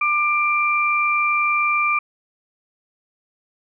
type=tone pair together; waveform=sine; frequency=1192 / 2361 Hz; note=D6 / D7; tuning=+25 / +9 cents; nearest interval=octave; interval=1184 cents; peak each=-19 dBFS; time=0.01-1.99 s; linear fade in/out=5 ms; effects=none

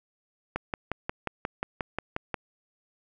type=click train; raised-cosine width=0.5 ms; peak=-14 dBFS; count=11; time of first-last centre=0.56-2.343 s; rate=5.61 Hz; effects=none

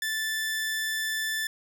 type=tone; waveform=sawtooth; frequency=1758 Hz; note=A6; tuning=2 cents flat; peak=-24 dBFS; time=0.02-1.47 s; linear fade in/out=2 ms; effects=none

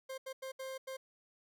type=tone bursts at uneven times; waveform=40% pulse; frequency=528 Hz; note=C5; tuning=16 cents sharp; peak=-40 dBFS; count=5; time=0.09-0.18 / 0.26-0.33 / 0.42-0.52 / 0.59-0.78 / 0.87-0.97 s; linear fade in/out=10 ms; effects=none

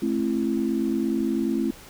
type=tone cluster; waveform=sine; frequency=218 / 266.8 / 335.2 Hz; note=A3 / C4 / E4; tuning=-16 / +34 / +29 cents; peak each=-26 dBFS; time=0.02-1.71 s; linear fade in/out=5 ms; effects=pink hiss -46 dBFS RMS until 1.89 s

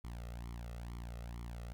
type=tone with flanger; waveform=sawtooth; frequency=58.7 Hz; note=A#1; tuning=13 cents sharp; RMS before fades=-45 dBFS; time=0.04-1.73 s; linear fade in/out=0 ms; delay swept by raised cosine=0.91 to 1.56 ms; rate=2.2 Hz; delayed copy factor=+0.85; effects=none

